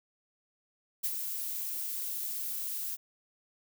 violet noise with ADSR envelope, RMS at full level -30 dBFS, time 1.03-2.97 s, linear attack 17 ms, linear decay 55 ms, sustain -6 dB, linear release 32 ms, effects none

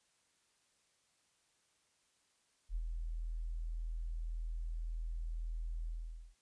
sine tone with ADSR envelope, 40.91 Hz, E1, 12 cents flat, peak -33 dBFS, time 2.69-6.35 s, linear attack 67 ms, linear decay 46 ms, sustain -4 dB, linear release 480 ms, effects white hiss -75 dBFS RMS until 6.41 s + resampled to 22050 Hz

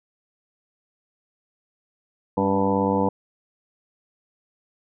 harmonic tone with a mistuned harmonic, 98 Hz, G2, in tune, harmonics 1 / 2 / 3 / 4 / 5 / 6 / 7 / 8 / 9 / 10, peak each -32 / -24 / -26 / -32 / -24 / -33 / -35 / -35 / -26 / -30 dBFS, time 2.37-3.09 s, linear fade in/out 5 ms, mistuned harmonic 3, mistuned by -46 cents, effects none

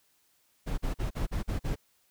brown noise bursts, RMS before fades -30 dBFS, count 7, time 0.66-1.758 s, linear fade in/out 20 ms, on 120 ms, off 43 ms, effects white hiss -69 dBFS RMS until 2.1 s

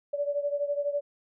sine beating tone pair, 573 / 585 Hz, D5 / D5, -43 / -7 cents, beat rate 12 Hz, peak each -28 / -32 dBFS, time 0.13-1.01 s, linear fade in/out 10 ms, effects none

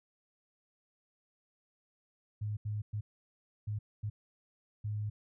sine tone bursts at uneven times, 105.4 Hz, G#2, 26 cents sharp, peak -33 dBFS, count 6, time 2.41-2.57 / 2.65-2.82 / 2.93-3.01 / 3.67-3.79 / 4.03-4.1 / 4.84-5.1 s, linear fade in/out 10 ms, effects none

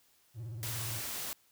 triangle tone with vibrato, 113.6 Hz, A#2, 44 cents flat, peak -37 dBFS, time 0.34-1.02 s, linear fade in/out 50 ms, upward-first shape square, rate 17 Hz, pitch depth 110 cents each way
white noise, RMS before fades -39 dBFS, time 0.63-1.33 s, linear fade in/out 0 ms
effects white hiss -68 dBFS RMS until 1.51 s

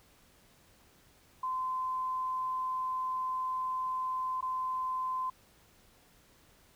sine tone with dropouts, 1030 Hz, C6, 28 cents flat, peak -31 dBFS, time 1.43-5.3 s, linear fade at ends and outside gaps 5 ms, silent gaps 4.409-4.425 s, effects pink hiss -63 dBFS RMS until 6.75 s

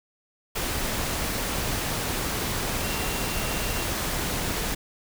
sine tone in noise, 2746 Hz, F7, 30 cents flat, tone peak -38 dBFS, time 2.83-3.85 s, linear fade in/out 10 ms, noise pink, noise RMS -28 dBFS, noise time 0.55-4.75 s, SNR -13 dB, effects none

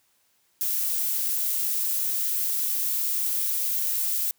violet noise, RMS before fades -26 dBFS, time 0.61-4.31 s, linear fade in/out 0 ms, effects white hiss -67 dBFS RMS until 4.38 s + high-pass 60 Hz 12 dB/octave

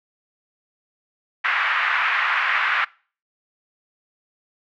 pink band-pass noise, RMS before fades -21 dBFS, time 1.44-2.85 s, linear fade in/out 10 ms, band 1200 to 2300 Hz, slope 24 dB/octave, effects noise-tail reverb RT60 0.4 s tail -23 dB re dry

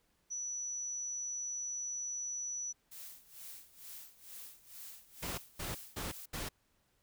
sine tone, 5920 Hz, F#8, in tune, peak -37 dBFS, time 0.3-2.73 s, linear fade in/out 20 ms
blue noise with tremolo, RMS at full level -48 dBFS, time 2.91-6.26 s, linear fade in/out 10 ms, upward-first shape sine, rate 2.2 Hz, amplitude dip 85%
pink noise bursts, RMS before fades -40 dBFS, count 4, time 5.22-6.49 s, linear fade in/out 10 ms, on 160 ms, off 210 ms
effects pink hiss -75 dBFS RMS until 7.02 s

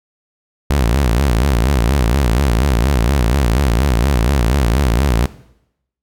sawtooth tone with vibrato, 63 Hz, B1, 35 cents sharp, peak -8 dBFS, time 0.7-5.26 s, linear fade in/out 5 ms, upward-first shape sine, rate 4.2 Hz, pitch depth 240 cents each way, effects noise-tail reverb RT60 0.8 s tail -18 dB re dry

